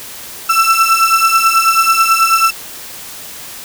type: beating tone pair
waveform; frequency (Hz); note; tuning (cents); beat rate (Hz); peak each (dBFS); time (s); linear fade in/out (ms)
35% pulse; 1329 / 1338.2; E6 / E6; +14 / +26; 9.2; -10; 0.49-2.51; 10
effects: white hiss -30 dBFS RMS until 3.64 s